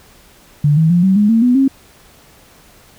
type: tone with pitch steps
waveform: sine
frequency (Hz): 146.9 / 160.2 / 174.69 / 190.51 / 207.7 / 226.6 / 247.1 / 269.4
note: D3 / E3 / F3 / G3 / G#3 / A#3 / B3 / C#4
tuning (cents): +1 / -49 / +1 / -49 / 0 / -49 / +1 / -49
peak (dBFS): -8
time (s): 0.64-1.68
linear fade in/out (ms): 5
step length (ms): 130
effects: pink hiss -46 dBFS RMS until 2.98 s